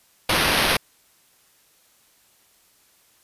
white noise with sample-and-hold, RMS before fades -20 dBFS, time 0.29-0.77 s, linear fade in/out 5 ms, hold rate 7350 Hz, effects white hiss -59 dBFS RMS until 3.23 s + resampled to 32000 Hz

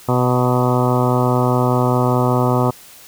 harmonic tone with a mistuned harmonic, 124.9 Hz, B2, 20 cents sharp, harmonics 1 / 2 / 3 / 4 / 5 / 6 / 7 / 8 / 9 / 10, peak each -17 / -20 / -22 / -23 / -24 / -25 / -25 / -26 / -27 / -27 dBFS, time 0.08-2.71 s, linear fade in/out 10 ms, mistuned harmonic 7, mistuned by +17 cents, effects white hiss -42 dBFS RMS until 3.07 s

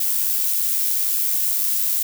violet noise with amplitude modulation, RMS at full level -19 dBFS, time 0-2.03 s, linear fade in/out 5 ms, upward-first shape sine, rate 97.6 Hz, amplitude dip 35%, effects none

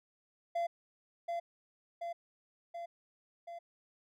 triangle tone with echo, 684 Hz, F5, 36 cents flat, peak -29 dBFS, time 0.55-0.67 s, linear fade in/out 10 ms, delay 730 ms, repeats 4, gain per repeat -3 dB, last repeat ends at 3.59 s, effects none

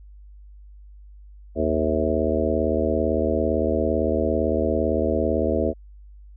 harmonic tone with a mistuned harmonic, 77.78 Hz, D#2, in tune, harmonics 1 / 3 / 4 / 5 / 6 / 7 / 8, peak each -27 / -27 / -27 / -27 / -27 / -27 / -27 dBFS, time 1.55-5.74 s, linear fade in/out 50 ms, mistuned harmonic 8, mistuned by +81 cents, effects added 50 Hz sine -42 dBFS peak until 6.36 s

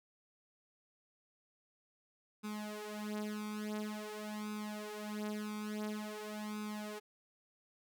sawtooth tone with flanger, 211.5 Hz, G#3, 32 cents sharp, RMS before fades -42 dBFS, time 2.43-7 s, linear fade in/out 20 ms, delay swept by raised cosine 0.8 to 5.6 ms, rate 0.48 Hz, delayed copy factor +0.9, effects none

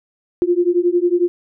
sine beating tone pair, 346.1 / 357.1 Hz, F4 / F4, -16 / +39 cents, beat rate 11 Hz, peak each -16 dBFS, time 0.42-1.28 s, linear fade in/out 0 ms, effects none

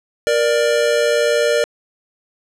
square tone pair together, 470.1 / 591 Hz, A#4 / D5, +15 / +11 cents, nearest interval major third, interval 396 cents, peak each -17 dBFS, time 0.27-1.64 s, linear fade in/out 0 ms, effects low-pass 9000 Hz 12 dB/octave

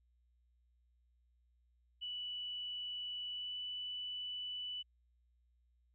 sine tone with pitch glide, 2960 to 2977 Hz, F#7 to F#7, 0 to +10 cents, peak -40 dBFS, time 2.01-4.83 s, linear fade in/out 20 ms, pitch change +10 cents, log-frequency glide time 3.31-3.56 s, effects added 60 Hz sine -70 dBFS peak until 5.94 s

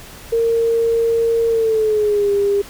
sine tone with pitch glide, 459.9 to 402.7 Hz, A#4 to G4, -23 to +47 cents, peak -13 dBFS, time 0.32-2.62 s, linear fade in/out 10 ms, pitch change -230 cents, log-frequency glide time 1.48-2.31 s, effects added 50 Hz sine -46 dBFS peak until 2.69 s + pink hiss -38 dBFS RMS until 2.69 s

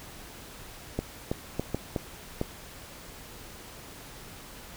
clicks, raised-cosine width 2 ms, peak -14 dBFS, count 6, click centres 0.99 / 1.315 / 1.596 / 1.746 / 1.962 / 2.414 s, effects pink hiss -46 dBFS RMS until 4.76 s

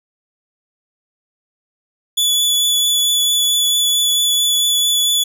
sawtooth tone with vibrato, 3438 Hz, A7, 41 cents flat, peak -10 dBFS, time 2.17-5.24 s, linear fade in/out 10 ms, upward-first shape triangle, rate 4.5 Hz, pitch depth 13 cents each way, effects none

